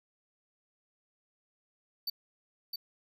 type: tone with echo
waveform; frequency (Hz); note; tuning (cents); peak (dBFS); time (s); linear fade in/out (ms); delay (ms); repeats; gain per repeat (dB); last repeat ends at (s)
square; 4568; D8; -49; -32; 2.07-2.1; 5; 660; 1; -4; 2.76
effects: none